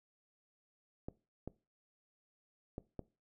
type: clicks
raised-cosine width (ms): 2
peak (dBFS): -28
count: 4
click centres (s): 1.085 / 1.476 / 2.781 / 2.993
effects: noise-tail reverb RT60 0.3 s tail -20 dB re dry